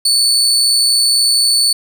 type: tone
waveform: 30% pulse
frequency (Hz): 4469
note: C#8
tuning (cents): +13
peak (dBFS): -7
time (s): 0.05-1.73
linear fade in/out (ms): 5
effects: none